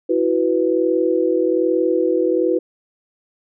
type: chord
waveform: sine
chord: E suspended second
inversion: none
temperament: just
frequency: 329.6 / 370.8 / 494.4 Hz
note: E4 / F#4 / B4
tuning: 0 / +4 / +2 cents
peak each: -19 dBFS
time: 0.09-2.59 s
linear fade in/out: 10 ms
effects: none